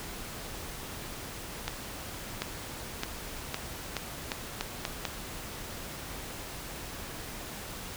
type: accelerating click train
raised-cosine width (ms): 0.2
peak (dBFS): -13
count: 9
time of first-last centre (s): 1.68-5.053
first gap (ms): 740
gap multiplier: 0.83
effects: pink hiss -41 dBFS RMS until 7.96 s